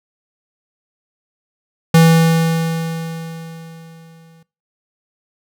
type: tone with exponential decay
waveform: square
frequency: 164 Hz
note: E3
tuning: 9 cents flat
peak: -6 dBFS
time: 1.94-4.43 s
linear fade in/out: 5 ms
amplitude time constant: 540 ms
effects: noise-tail reverb RT60 0.3 s tail -22 dB re dry